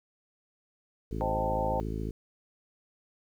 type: harmonic tone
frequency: 54.1 Hz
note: A1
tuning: 29 cents flat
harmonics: 1 / 2 / 3 / 4 / 5 / 6 / 7 / 8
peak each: -35 / -38 / -40 / -41 / -42 / -43 / -43 / -44 dBFS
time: 1.11-2.11 s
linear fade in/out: 5 ms
type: chord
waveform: sine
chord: A half-diminished seventh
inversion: first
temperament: equal with one note detuned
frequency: 523.3 / 622.3 / 784 / 889.2 Hz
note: C5 / Eb5 / G5 / A5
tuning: 0 / 0 / 0 / +18 cents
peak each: -32 / -36 / -34 / -33 dBFS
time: 1.21-1.8 s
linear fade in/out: 0 ms
effects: 10-bit